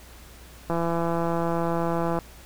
click train, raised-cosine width 1 ms, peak -13 dBFS, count 251, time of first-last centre 0.7-2.188 s, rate 168 Hz, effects added 60 Hz sine -47 dBFS peak until 2.45 s + pink hiss -49 dBFS RMS until 2.45 s

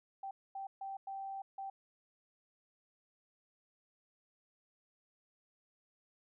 sine tone bursts at uneven times, 780 Hz, G5, 9 cents flat, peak -40 dBFS, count 5, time 0.23-0.31 / 0.55-0.67 / 0.81-0.97 / 1.07-1.42 / 1.58-1.7 s, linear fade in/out 5 ms, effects none

